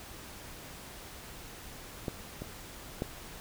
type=clicks; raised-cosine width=2 ms; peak=-19 / -25 / -18 dBFS; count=3; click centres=2.082 / 2.42 / 3.021 s; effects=pink hiss -47 dBFS RMS until 3.4 s